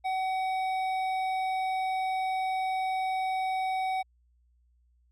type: tone with hard clipping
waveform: sine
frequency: 755 Hz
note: F#5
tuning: 35 cents sharp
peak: -29 dBFS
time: 0.04-4.03 s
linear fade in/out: 20 ms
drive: 9 dB
effects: added 60 Hz sine -63 dBFS peak until 5.11 s